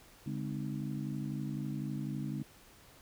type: harmonic tone with a mistuned harmonic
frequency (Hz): 51.91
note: G#1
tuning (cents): 0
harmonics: 3 / 4 / 5 / 6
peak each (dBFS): -38 / -40 / -42 / -44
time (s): 0.26-2.43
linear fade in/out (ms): 5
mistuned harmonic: 3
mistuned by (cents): -140
effects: pink hiss -59 dBFS RMS until 3.01 s